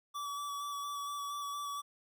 square tone with vibrato, 1148 Hz, D6, 40 cents flat, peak -38 dBFS, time 0.14-1.82 s, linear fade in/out 20 ms, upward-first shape square, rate 4.3 Hz, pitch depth 14 cents each way, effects none

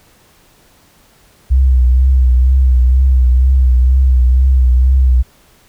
sine tone with vibrato, 63.8 Hz, C2, 43 cents flat, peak -6 dBFS, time 1.5-5.23 s, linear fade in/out 20 ms, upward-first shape triangle, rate 2.1 Hz, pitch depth 65 cents each way, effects pink hiss -49 dBFS RMS until 5.68 s

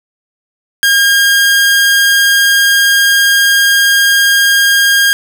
sawtooth tone, 1617 Hz, G#6, 47 cents flat, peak -3 dBFS, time 0.83-5.13 s, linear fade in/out 0 ms, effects none

